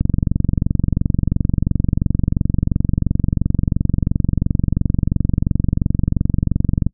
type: click train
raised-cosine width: 5 ms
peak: -3 dBFS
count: 158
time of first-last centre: 0.01-6.866 s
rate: 22.9 Hz
effects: noise-tail reverb RT60 0.1 s tail -26 dB re dry